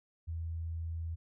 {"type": "tone", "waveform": "sine", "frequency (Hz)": 82.41, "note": "E2", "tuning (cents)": 0, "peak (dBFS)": -35, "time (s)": [0.27, 1.16], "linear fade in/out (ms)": 20, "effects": []}